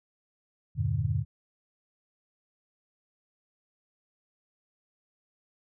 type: chord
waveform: sine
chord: E half-diminished seventh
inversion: none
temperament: just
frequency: 82.41 / 98.89 / 118.67 / 148.33 Hz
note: E2 / G2 / Bb2 / D3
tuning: 0 / +16 / +31 / +18 cents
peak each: -34 / -30 / -30 / -31 dBFS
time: 0.75-1.25 s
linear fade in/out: 50 ms
effects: none